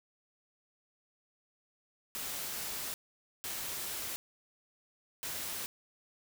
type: noise bursts at uneven times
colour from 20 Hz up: white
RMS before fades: -39 dBFS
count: 3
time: 2.15-2.94 / 3.44-4.16 / 5.23-5.66 s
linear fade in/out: 0 ms
effects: none